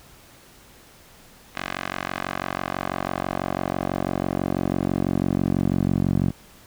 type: tone with band-pass filter sweep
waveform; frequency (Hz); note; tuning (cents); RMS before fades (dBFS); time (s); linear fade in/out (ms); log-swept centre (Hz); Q
10% pulse; 46.07; F#1; -7; -25; 1.55-6.31; 10; 2000 to 170; 0.93
effects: pink hiss -50 dBFS RMS until 6.66 s